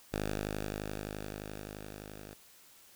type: tone with level ramp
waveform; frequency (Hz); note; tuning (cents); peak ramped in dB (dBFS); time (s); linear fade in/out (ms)
5% pulse; 51.6; G#1; -10; -21 to -36; 0.12-2.35; 20
effects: white hiss -59 dBFS RMS until 2.95 s